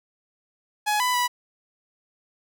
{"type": "tone with pitch steps", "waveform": "sawtooth", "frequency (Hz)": [841, 997, 982], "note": ["G#5", "B5", "B5"], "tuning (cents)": [22, 16, -10], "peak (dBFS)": -17, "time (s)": [0.86, 1.28], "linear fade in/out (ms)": 20, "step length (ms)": 140, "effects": []}